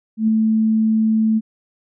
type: tone with ADSR envelope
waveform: sine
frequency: 220 Hz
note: A3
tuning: in tune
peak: -11 dBFS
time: 0.17-1.41 s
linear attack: 110 ms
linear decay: 3 ms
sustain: -2 dB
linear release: 37 ms
effects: none